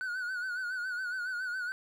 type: tone with vibrato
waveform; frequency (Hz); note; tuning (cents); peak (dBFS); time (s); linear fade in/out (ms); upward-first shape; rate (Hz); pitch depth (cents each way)
triangle; 1480; F#6; 0; -31; 0.01-1.72; 0; sine; 7.2; 68
effects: none